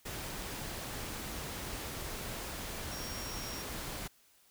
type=tone in noise; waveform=sine; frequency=5588 Hz; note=F8; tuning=in tune; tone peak=-45 dBFS; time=2.91-3.63 s; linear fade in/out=10 ms; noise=pink; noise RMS=-41 dBFS; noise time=0.05-4.08 s; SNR=-7 dB; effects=white hiss -66 dBFS RMS until 4.5 s